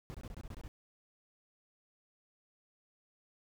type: noise bursts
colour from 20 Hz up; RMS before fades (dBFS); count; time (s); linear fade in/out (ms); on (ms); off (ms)
brown; -45; 9; 0.1-0.68; 0; 44; 23
effects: none